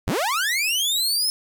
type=linear sweep; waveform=sawtooth; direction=up; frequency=33.19 to 5260 Hz; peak=-17 dBFS; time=0.07-1.3 s; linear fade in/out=0 ms; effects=9-bit